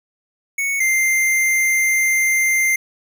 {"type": "tone pair in turn", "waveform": "square", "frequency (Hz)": [2217, 2093], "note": ["C#7", "C7"], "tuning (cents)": [0, 0], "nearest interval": "minor second", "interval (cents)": 100, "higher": "first", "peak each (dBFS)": [-19, -15], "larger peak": "second", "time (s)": [[0.58, 0.8], [0.8, 2.76]], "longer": "second", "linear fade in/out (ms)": 5, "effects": []}